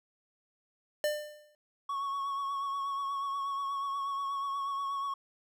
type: tone with exponential decay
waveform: square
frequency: 598 Hz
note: D5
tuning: 31 cents sharp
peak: -26 dBFS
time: 1.04-1.55 s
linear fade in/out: 1 ms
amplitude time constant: 110 ms
type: tone with vibrato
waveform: triangle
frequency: 1108.7 Hz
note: C#6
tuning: in tune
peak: -30 dBFS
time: 1.89-5.14 s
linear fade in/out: 5 ms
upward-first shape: triangle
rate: 8.3 Hz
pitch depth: 33 cents each way
effects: none